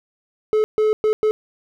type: tone bursts at uneven times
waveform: triangle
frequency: 430.3 Hz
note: A4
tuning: 39 cents flat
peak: -12 dBFS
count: 4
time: 0.53-0.64 / 0.78-0.93 / 1.04-1.13 / 1.23-1.31 s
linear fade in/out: 0 ms
effects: none